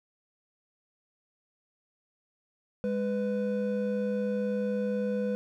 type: tone pair together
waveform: triangle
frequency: 205.1 / 497.2 Hz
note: G#3 / B4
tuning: -21 / +12 cents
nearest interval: octave + minor third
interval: 1533 cents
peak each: -28 dBFS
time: 2.84-5.35 s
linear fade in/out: 0 ms
effects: none